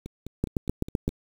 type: two click trains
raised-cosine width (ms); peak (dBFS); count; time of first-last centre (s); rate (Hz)
3; -11 / -24; 6 / 6; 0.44-1.079 / 0.06-1.091; 7.82 / 4.85
effects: 7-bit